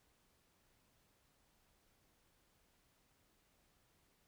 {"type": "silence", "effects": ["pink hiss -75 dBFS RMS until 4.27 s"]}